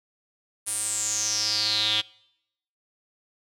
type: tone with band-pass filter sweep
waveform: square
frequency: 107.5 Hz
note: A2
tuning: 40 cents flat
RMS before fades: -26 dBFS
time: 0.66-2.02 s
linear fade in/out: 20 ms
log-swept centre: 9800 to 3300 Hz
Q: 8.1
effects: noise-tail reverb RT60 0.8 s tail -25 dB re dry